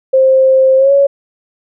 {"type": "tone with pitch glide", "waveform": "sine", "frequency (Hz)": [527, 558.3], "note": ["C5", "C#5"], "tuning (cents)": [12, 12], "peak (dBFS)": -5, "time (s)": [0.13, 1.07], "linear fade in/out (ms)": 10, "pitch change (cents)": 100, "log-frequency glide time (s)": [0.77, 0.92], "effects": []}